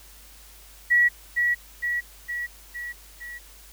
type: tone with echo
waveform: sine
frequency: 1930 Hz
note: B6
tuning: 40 cents flat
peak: -15 dBFS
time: 0.9-1.09 s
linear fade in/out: 20 ms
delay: 460 ms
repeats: 5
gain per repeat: -4 dB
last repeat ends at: 3.39 s
effects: added 50 Hz sine -50 dBFS peak until 3.72 s + white hiss -50 dBFS RMS until 3.72 s